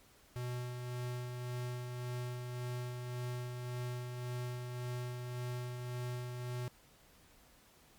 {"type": "tone with tremolo", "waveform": "square", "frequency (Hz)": 123.47, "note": "B2", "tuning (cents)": 0, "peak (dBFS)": -38, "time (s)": [0.36, 6.68], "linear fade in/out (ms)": 0, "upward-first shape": "sine", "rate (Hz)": 1.8, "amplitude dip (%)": 35, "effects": ["pink hiss -64 dBFS RMS until 7.98 s", "Opus 48 kbps"]}